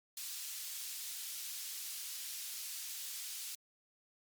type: high-pass noise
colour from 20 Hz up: pink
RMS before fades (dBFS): -44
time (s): 0.17-3.55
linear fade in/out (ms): 2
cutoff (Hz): 4200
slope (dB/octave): 12
effects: Opus 48 kbps